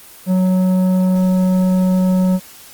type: tone with tanh clipping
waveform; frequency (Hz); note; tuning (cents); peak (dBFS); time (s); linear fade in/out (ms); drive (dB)
triangle; 185; F#3; 0; -13; 0.26-2.4; 50; 14
effects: white hiss -40 dBFS RMS until 2.73 s + Opus 24 kbps